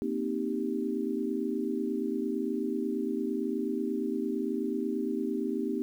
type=chord; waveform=sine; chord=C minor seventh; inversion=third; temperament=equal; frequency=233.1 / 261.6 / 311.1 / 392 Hz; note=Bb3 / C4 / Eb4 / G4; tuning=0 / 0 / 0 / 0 cents; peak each=-34 dBFS; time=0.02-5.82 s; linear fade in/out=0 ms; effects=10-bit